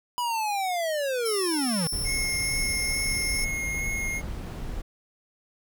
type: linear sweep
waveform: square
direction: down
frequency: 987.8 to 153.7 Hz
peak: -26 dBFS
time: 0.18-1.87 s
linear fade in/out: 0 ms
type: tone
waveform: 15% pulse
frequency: 5380 Hz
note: E8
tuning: 34 cents sharp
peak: -23 dBFS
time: 1.25-3.45 s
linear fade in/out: 10 ms
type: noise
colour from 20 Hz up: brown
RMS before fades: -33 dBFS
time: 1.92-4.82 s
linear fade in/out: 10 ms
type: tone with vibrato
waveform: square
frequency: 2154 Hz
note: C7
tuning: 50 cents sharp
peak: -29 dBFS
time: 2.04-4.22 s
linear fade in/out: 50 ms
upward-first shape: triangle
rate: 2.3 Hz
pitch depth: 13 cents each way
effects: none